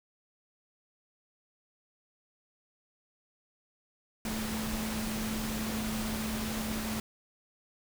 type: tone in noise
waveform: sine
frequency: 218.6 Hz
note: A3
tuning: 11 cents flat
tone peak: -34 dBFS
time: 4.25-7 s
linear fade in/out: 2 ms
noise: pink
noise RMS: -37 dBFS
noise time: 4.25-7 s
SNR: 0 dB
effects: none